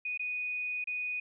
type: tone with dropouts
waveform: sine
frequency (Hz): 2480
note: D#7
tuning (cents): -6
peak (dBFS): -32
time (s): 0.05-1.2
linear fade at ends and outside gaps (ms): 5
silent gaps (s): 0.176-0.194 / 0.842-0.872
effects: none